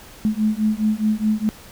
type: beating tone pair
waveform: sine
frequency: 212.8 / 217.6 Hz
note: G#3 / A3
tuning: +42 / -19 cents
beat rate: 4.8 Hz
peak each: -20 dBFS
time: 0.25-1.49 s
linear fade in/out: 0 ms
effects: pink hiss -43 dBFS RMS until 1.71 s